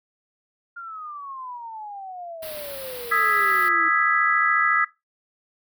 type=exponential sweep; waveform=sine; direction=down; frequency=1411 to 321.7 Hz; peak=-33 dBFS; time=0.76-3.89 s; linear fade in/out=10 ms
type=band-stop noise; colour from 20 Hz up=white; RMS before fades=-37 dBFS; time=2.42-3.69 s; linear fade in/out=10 ms; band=4900 to 9800 Hz; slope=48 dB/octave
type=chord; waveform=sine; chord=E major seventh; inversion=third; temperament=equal; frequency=1244.5 / 1318.5 / 1661.2 / 1975.5 Hz; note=D#6 / E6 / G#6 / B6; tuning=0 / 0 / 0 / 0 cents; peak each=-23 dBFS; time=3.11-4.85 s; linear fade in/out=10 ms
effects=noise-tail reverb RT60 0.2 s tail -18 dB re dry